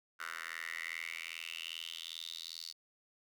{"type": "tone with high-pass filter sweep", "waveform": "10% pulse", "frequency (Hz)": 82.5, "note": "E2", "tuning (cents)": 2, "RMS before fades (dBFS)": -44, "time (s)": [0.19, 2.73], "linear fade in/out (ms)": 20, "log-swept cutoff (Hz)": [1500, 4500], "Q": 6.5, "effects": []}